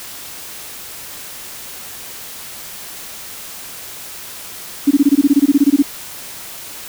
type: tone bursts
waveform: sine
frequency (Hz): 283.1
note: C#4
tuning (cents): +37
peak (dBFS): -6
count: 16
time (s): 4.87-5.825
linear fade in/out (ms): 10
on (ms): 40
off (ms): 21
effects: white hiss -32 dBFS RMS until 6.88 s